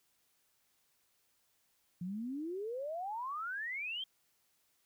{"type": "exponential sweep", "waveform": "sine", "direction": "up", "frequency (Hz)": [170, 3230], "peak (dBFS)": -37, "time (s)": [2.01, 4.04], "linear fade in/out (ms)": 5, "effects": ["white hiss -75 dBFS RMS until 4.85 s"]}